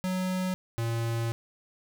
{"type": "tone pair in turn", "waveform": "square", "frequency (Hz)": [185, 115.5], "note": ["F#3", "A#2"], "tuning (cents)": [0, -16], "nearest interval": "minor sixth", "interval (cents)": 816, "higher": "first", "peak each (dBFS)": -28, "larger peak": "neither", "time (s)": [[0.04, 0.54], [0.78, 1.32]], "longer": "second", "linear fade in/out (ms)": 0, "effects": []}